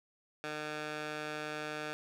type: tone with band-pass filter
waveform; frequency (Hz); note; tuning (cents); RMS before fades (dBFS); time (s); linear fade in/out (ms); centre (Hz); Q
15% pulse; 151.8; D#3; -42; -40; 0.44-1.93; 0; 1800; 0.65
effects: none